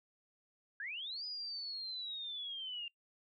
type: linear two-way sweep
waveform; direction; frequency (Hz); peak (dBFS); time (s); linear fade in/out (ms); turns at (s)
sine; up then down; 1568 to 4978 to 2774; -40; 0.8-2.88; 2; 1.25
effects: noise-tail reverb RT60 0.1 s tail -23 dB re dry